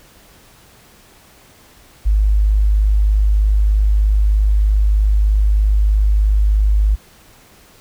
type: tone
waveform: sine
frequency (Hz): 51.6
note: G#1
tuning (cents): -10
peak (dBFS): -10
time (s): 2.05-6.96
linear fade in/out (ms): 20
effects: pink hiss -47 dBFS RMS until 7.8 s